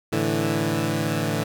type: chord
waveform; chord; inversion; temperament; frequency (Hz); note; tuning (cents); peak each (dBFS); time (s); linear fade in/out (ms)
15% pulse; A suspended fourth; none; equal; 110 / 146.83 / 164.81; A2 / D3 / E3; 0 / 0 / 0; -20; 0.12-1.44; 10
effects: none